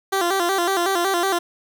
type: tone with vibrato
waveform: 15% pulse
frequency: 366.7 Hz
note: F#4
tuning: 15 cents flat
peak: -12 dBFS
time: 0.12-1.39 s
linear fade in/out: 10 ms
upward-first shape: square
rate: 5.4 Hz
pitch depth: 100 cents each way
effects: none